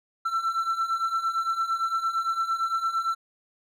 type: beating tone pair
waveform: triangle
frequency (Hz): 1335 / 1343.8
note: E6 / E6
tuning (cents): +22 / +33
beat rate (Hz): 8.8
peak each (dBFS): -28 / -24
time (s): 0.25-3.15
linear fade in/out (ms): 10
effects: none